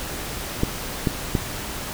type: clicks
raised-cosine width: 3 ms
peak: -6 dBFS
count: 3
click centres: 0.634 / 1.072 / 1.352 s
effects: pink hiss -31 dBFS RMS until 1.93 s